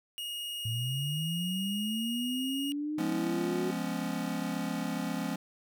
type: tone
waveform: 45% pulse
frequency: 2866 Hz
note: F7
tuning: 44 cents sharp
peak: -35 dBFS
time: 0.18-2.72 s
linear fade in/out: 0 ms
type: linear sweep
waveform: sine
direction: up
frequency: 110 to 370 Hz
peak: -31 dBFS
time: 0.65-3.71 s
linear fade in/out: 5 ms
type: chord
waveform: square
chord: C# dominant seventh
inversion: first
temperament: just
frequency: 173.24 / 207.9 / 249.5 / 277.2 Hz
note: E#3 / G#3 / B3 / C#4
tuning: -14 / +2 / +18 / 0 cents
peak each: -38 dBFS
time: 2.98-5.36 s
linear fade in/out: 5 ms
effects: none